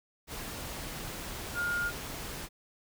sine tone in noise, 1419 Hz, F6, 27 cents sharp, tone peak -29 dBFS, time 1.54-1.92 s, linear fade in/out 50 ms, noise pink, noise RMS -40 dBFS, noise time 0.27-2.49 s, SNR +8 dB, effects none

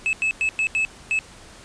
triangle tone bursts at uneven times, 2600 Hz, E7, 24 cents flat, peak -17 dBFS, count 6, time 0.06-0.13 / 0.22-0.31 / 0.41-0.49 / 0.59-0.67 / 0.75-0.85 / 1.11-1.19 s, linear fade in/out 0 ms, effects pink hiss -45 dBFS RMS until 1.64 s + resampled to 22050 Hz

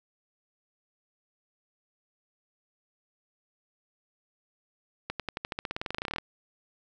accelerating click train, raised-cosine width 0.3 ms, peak -16 dBFS, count 22, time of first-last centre 5.1-6.184 s, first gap 97 ms, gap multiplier 0.93, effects none

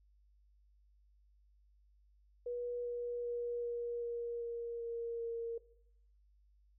sine tone with pitch steps, 484.4 / 481.3 / 478.3 / 475.3 / 472.2 / 469.3 / 466.3 / 463.3 Hz, B4 / B4 / A#4 / A#4 / A#4 / A#4 / A#4 / A#4, -34 / -45 / +44 / +34 / +22 / +12 / +1 / -11 cents, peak -37 dBFS, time 2.46-5.58 s, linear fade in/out 5 ms, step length 390 ms, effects noise-tail reverb RT60 0.7 s tail -17 dB re dry + added 50 Hz sine -65 dBFS peak until 6.78 s

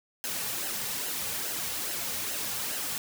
white noise with flanger, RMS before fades -33 dBFS, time 0.24-2.98 s, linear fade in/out 0 ms, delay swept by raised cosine 0.84 to 3.14 ms, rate 2.4 Hz, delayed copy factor -0.55, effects none

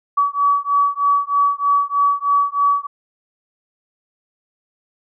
sine beating tone pair, 1138 / 1141.2 Hz, C#6 / C#6, +45 / +50 cents, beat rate 3.2 Hz, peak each -17 dBFS, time 0.17-2.87 s, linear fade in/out 10 ms, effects none

